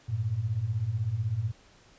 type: beating tone pair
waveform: sine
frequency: 98 / 114 Hz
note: G2 / A#2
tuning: 0 / -38 cents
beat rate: 16 Hz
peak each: -32 / -28 dBFS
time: 0.08-1.52 s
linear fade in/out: 20 ms
effects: pink hiss -58 dBFS RMS until 1.98 s + resampled to 16000 Hz